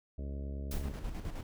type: harmonic tone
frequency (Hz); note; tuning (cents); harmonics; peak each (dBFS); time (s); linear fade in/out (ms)
69.6; C#2; +8; 1 / 2 / 3 / 4 / 5 / 6 / 7 / 8 / 9; -37 / -48 / -48 / -50 / -56 / -54 / -58 / -58 / -56; 0.18-0.92; 5
type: noise with exponential decay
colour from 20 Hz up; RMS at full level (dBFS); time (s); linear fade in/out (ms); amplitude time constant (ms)
white; -42; 0.71-1; 5; 63
type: noise with tremolo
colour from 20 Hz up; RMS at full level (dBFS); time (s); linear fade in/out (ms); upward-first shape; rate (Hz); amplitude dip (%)
brown; -37; 0.73-1.43; 2; square; 9.6; 50
effects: none